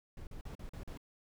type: noise bursts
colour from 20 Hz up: brown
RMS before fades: -45 dBFS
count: 6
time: 0.17-0.975 s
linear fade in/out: 2 ms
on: 100 ms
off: 41 ms
effects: none